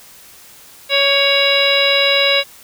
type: harmonic tone with a mistuned harmonic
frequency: 559 Hz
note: C#5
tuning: 14 cents sharp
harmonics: 1 / 2 / 3 / 4 / 5 / 6 / 7 / 9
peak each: -17 / -25 / -24 / -18 / -18 / -25 / -16 / -27 dBFS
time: 0.89-2.44 s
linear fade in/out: 50 ms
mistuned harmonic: 3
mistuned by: -32 cents
effects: white hiss -42 dBFS RMS until 2.63 s